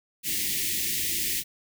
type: band-stop noise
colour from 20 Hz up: white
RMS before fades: -28 dBFS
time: 0.23-1.44 s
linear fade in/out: 50 ms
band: 400 to 1800 Hz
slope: 96 dB/octave
effects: none